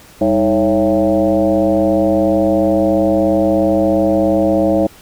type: tone with frequency modulation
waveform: sine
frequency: 433.2 Hz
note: A4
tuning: 27 cents flat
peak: -10 dBFS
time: 0.21-4.87 s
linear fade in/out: 5 ms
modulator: 117 Hz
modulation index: 2.1
effects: pink hiss -42 dBFS RMS until 5.01 s